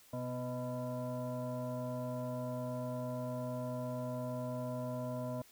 sine tone with frequency modulation, 248.1 Hz, B3, 8 cents sharp, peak -36 dBFS, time 0.13-5.42 s, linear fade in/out 5 ms, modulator 375 Hz, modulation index 1.5, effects white hiss -62 dBFS RMS until 5.51 s

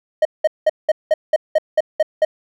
triangle tone bursts, 622.3 Hz, D#5, in tune, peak -8 dBFS, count 10, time 0.22-2.25 s, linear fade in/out 5 ms, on 32 ms, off 190 ms, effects none

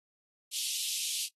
pink high-pass noise, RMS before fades -34 dBFS, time 0.51-1.29 s, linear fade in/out 50 ms, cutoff 2800 Hz, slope 48 dB/octave, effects noise-tail reverb RT60 0.1 s tail -21 dB re dry + AAC 32 kbps

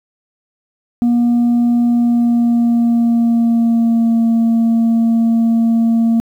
sine tone with pitch glide, 238.6 to 229.1 Hz, A#3 to A#3, +41 to -30 cents, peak -7 dBFS, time 1.02-6.2 s, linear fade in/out 0 ms, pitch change -71 cents, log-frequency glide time 1.86-4.24 s, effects tanh soft clip ceiling -9 dBFS + 8-bit

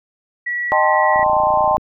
sine tone, 1936 Hz, B6, 35 cents flat, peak -19 dBFS, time 0.46-1.24 s, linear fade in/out 10 ms
sine chord, A half-diminished seventh, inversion second, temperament equal with one note detuned, 616.9 / 784 / 880 / 1046.5 Hz, Eb5 / G5 / A5 / C6, -15 / 0 / 0 / 0 cents, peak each -18 dBFS, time 0.72-1.77 s, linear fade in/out 0 ms
click train, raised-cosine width 3 ms, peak -21 dBFS, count 19, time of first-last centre 1.16-1.781 s, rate 29 Hz
effects none

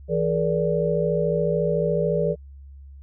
sine tone cluster, 163.9 / 424.1 / 478 / 582 Hz, E3 / G#4 / A#4 / D5, -10 / +36 / +43 / -16 cents, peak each -25 dBFS, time 0.08-2.36 s, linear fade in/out 50 ms, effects added 69 Hz sine -40 dBFS peak until 3.02 s

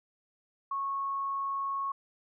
sine tone, 1100 Hz, C#6, 14 cents flat, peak -30 dBFS, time 0.71-1.92 s, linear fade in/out 5 ms, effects none

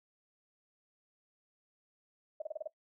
sine tone bursts, 620 Hz, D#5, 6 cents flat, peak -35 dBFS, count 6, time 2.4-2.675 s, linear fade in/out 5 ms, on 20 ms, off 31 ms, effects noise-tail reverb RT60 0.1 s tail -17 dB re dry

